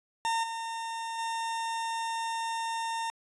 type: tone with level steps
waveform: 40% pulse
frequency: 912 Hz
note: A#5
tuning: 38 cents flat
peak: -26 / -33 / -30 dBFS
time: 0.25-3.1 s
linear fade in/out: 0 ms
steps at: 0.43 / 1.18 s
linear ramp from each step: 10 ms
effects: resampled to 24000 Hz